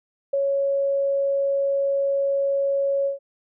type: tone with ADSR envelope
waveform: sine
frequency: 554.4 Hz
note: C#5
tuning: in tune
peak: -17 dBFS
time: 0.33-3.19 s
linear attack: 8 ms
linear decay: 10 ms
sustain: -2 dB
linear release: 130 ms
effects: none